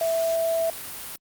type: tone in noise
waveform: sine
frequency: 659.3 Hz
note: E5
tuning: in tune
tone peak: -21 dBFS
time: 0.01-0.7 s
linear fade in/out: 2 ms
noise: white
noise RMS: -36 dBFS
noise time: 0-1.16 s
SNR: +12 dB
effects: Opus 48 kbps

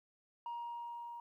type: tone with level ramp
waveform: sine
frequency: 945 Hz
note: A#5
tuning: 23 cents sharp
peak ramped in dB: -37 to -44 dBFS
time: 0.46-1.2 s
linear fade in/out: 2 ms
effects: tanh soft clip ceiling -38 dBFS + 13-bit

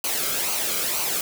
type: noise with flanger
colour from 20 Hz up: white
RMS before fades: -25 dBFS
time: 0.04-1.21 s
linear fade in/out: 2 ms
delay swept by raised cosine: 0.56 to 1.13 ms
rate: 2.1 Hz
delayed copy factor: -0.6
effects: none

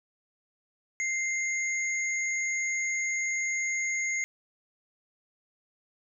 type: tone pair together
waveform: sine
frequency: 2093 / 6634 Hz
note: C7 / G#8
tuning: 0 / -3 cents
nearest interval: octave + minor sixth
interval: 1997 cents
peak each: -28 / -34 dBFS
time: 1-4.24 s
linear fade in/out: 0 ms
effects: none

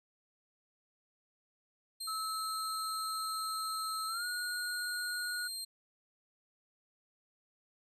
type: tone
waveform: 25% pulse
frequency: 4186 Hz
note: C8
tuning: in tune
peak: -34 dBFS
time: 2-5.65 s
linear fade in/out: 10 ms
type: tone with pitch glide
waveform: triangle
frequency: 1300 to 1450.8 Hz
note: E6 to F#6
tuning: -24 to -34 cents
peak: -35 dBFS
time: 2.07-5.48 s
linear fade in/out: 10 ms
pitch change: +190 cents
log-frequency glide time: 4.07-4.25 s
effects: none

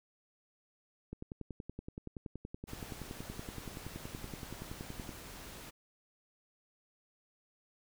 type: click train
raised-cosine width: 3 ms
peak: -29 dBFS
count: 43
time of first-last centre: 1.13-5.092 s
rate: 10.6 Hz
type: noise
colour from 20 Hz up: pink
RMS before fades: -49 dBFS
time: 2.67-5.71 s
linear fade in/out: 20 ms
effects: none

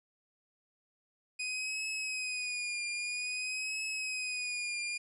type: tone with vibrato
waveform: sawtooth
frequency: 2489 Hz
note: D#7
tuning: in tune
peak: -31 dBFS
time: 1.39-4.98 s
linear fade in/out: 10 ms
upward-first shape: triangle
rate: 0.51 Hz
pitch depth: 66 cents each way
effects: resampled to 24000 Hz

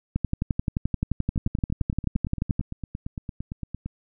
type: two click trains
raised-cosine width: 5 ms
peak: -11 / -19 dBFS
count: 29 / 23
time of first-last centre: 0.16-2.595 / 1.36-3.86 s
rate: 11.5 / 8.8 Hz
effects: none

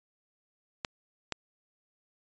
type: clicks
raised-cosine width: 0.2 ms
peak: -14 dBFS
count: 2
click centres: 0.848 / 1.323 s
effects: resampled to 16000 Hz

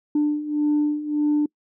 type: beating tone pair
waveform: sine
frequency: 296 / 297.7 Hz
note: D4 / D4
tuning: +14 / +24 cents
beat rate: 1.7 Hz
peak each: -23 / -19 dBFS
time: 0.15-1.46 s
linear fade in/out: 5 ms
effects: noise-tail reverb RT60 0.1 s tail -26 dB re dry + tanh soft clip ceiling -14 dBFS

